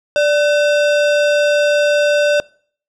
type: tone with sample-and-hold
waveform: sine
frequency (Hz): 587.3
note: D5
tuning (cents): 0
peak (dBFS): -10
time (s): 0.16-2.4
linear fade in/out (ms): 0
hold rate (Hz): 2100
effects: noise-tail reverb RT60 0.5 s tail -24 dB re dry + low-pass 5000 Hz 12 dB/octave